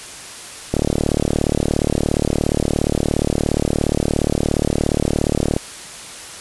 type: click train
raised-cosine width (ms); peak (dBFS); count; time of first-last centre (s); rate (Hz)
2; -3; 180; 0.74-5.565; 37.1
effects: white hiss -34 dBFS RMS until 6.4 s + resampled to 24000 Hz